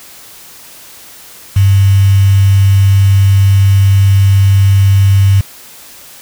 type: tone with quantisation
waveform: sine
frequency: 98 Hz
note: G2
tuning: in tune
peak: -4 dBFS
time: 1.56-5.41 s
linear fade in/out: 5 ms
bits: 4
effects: white hiss -35 dBFS RMS until 6.21 s